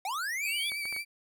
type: linear sweep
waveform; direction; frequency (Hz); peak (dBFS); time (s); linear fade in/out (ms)
square; up; 719 to 3520; -32; 0.05-0.7; 2
type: tone with vibrato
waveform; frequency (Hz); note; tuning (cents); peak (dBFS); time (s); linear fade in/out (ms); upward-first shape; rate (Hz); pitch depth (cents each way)
35% pulse; 2300; D7; -37; -31; 0.41-1.05; 50; sine; 8.6; 38
type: clicks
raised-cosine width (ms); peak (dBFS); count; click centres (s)
0.5; -30; 4; 0.719 / 0.855 / 0.926 / 0.964
effects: none